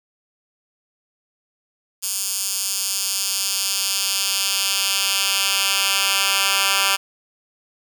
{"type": "tone with high-pass filter sweep", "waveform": "10% pulse", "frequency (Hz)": 196, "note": "G3", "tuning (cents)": 0, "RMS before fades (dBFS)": -21, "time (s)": [2.02, 6.97], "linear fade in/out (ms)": 20, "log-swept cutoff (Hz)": [6900, 1900], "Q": 1, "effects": []}